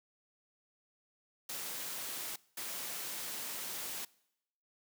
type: noise bursts at uneven times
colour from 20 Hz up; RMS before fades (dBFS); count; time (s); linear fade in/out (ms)
white; -41; 2; 1.49-2.36 / 2.57-4.05; 5
effects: noise-tail reverb RT60 0.8 s tail -23 dB re dry + high-pass 150 Hz 12 dB/octave